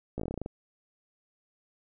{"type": "slowing click train", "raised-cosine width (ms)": 2, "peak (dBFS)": -21, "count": 11, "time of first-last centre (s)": [0.18, 0.461], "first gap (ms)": 16, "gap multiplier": 1.12, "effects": []}